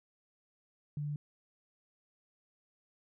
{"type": "tone", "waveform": "sine", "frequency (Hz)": 147.1, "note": "D3", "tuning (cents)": 3, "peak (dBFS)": -34, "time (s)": [0.97, 1.16], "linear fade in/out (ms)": 2, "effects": []}